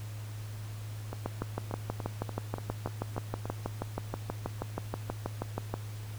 two click trains, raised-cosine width 1 ms, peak -18 / -23 dBFS, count 29 / 9, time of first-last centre 1.26-5.74 / 1.13-3.456 s, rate 6.25 / 3.44 Hz, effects added 106 Hz sine -38 dBFS peak until 6.18 s + pink hiss -51 dBFS RMS until 6.18 s

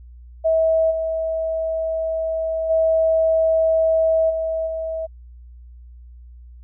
sine tone with level steps, 646 Hz, E5, 35 cents flat, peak -14 / -20 / -14 / -20 / -23 dBFS, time 0.44-5.07 s, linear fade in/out 20 ms, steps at 0.9 / 2.69 / 4.29 / 4.66 s, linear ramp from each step 20 ms, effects added 60 Hz sine -39 dBFS peak until 6.63 s

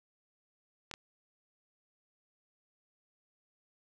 clicks, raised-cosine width 0.2 ms, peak -24 dBFS, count 2, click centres 0.913 / 0.939 s, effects none

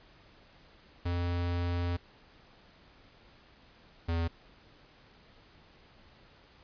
square tone pair in turn, 87.31 / 83.7 Hz, F2 / E2, 0 / +27 cents, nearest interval minor second, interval 73 cents, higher first, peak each -30 / -29 dBFS, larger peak second, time 1.05-1.97 / 4.08-4.28 s, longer first, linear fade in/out 10 ms, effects pink hiss -59 dBFS RMS until 6.63 s + resampled to 11025 Hz

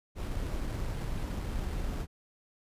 brown noise with sample-and-hold, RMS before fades -34 dBFS, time 0.15-2.07 s, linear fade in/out 50 ms, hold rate 6300 Hz, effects resampled to 32000 Hz

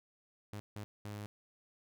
sawtooth tone bursts at uneven times, 103.83 Hz, G#2, in tune, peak -38 dBFS, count 3, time 0.53-0.6 / 0.76-0.84 / 1.05-1.26 s, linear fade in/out 0 ms, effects none

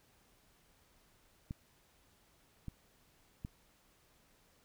clicks, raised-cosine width 5 ms, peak -28 / -30 / -29 dBFS, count 3, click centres 1.509 / 2.683 / 3.449 s, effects pink hiss -69 dBFS RMS until 4.64 s

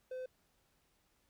triangle tone, 512 Hz, C5, 38 cents flat, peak -38 dBFS, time 0.11-0.26 s, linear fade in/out 5 ms, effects pink hiss -75 dBFS RMS until 1.29 s

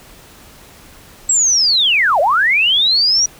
sine linear two-way sweep, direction down then up, 7800 to 540 to 5830 Hz, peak -10 dBFS, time 1.29-3.26 s, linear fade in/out 5 ms, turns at 2.2 s, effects pink hiss -42 dBFS RMS until 3.39 s

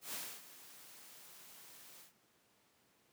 white noise with ADSR envelope, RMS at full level -42 dBFS, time 0.01-2.13 s, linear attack 120 ms, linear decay 280 ms, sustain -15 dB, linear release 120 ms, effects pink hiss -72 dBFS RMS until 3.12 s + high-pass 150 Hz 12 dB/octave

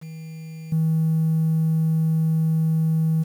triangle tone with level steps, 160 Hz, D#3, 49 cents sharp, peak -31 / -14 dBFS, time 0.01-3.24 s, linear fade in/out 20 ms, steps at 0.72 s, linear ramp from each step 5 ms, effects tanh soft clip ceiling -14 dBFS + 8-bit

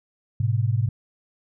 sine tone pair together, 107.47 / 127.8 Hz, A2 / C3, -40 / -40 cents, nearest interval minor third, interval 300 cents, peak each -21 / -23 dBFS, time 0.4-0.89 s, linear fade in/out 5 ms, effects none

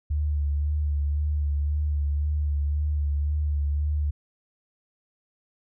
sine tone with vibrato, 73.5 Hz, D2, 2 cents sharp, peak -22 dBFS, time 0.1-4.11 s, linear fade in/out 10 ms, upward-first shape sine, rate 1.9 Hz, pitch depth 34 cents each way, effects none

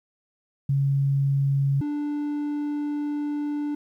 sine / triangle tone pair in turn, 138.59 / 293.7 Hz, C#3 / D4, 0 / 0 cents, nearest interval octave + minor second, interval 1300 cents, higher second, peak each -19 / -23 dBFS, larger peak first, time 0.69-1.81 / 1.81-3.75 s, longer second, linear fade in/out 5 ms, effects 10-bit

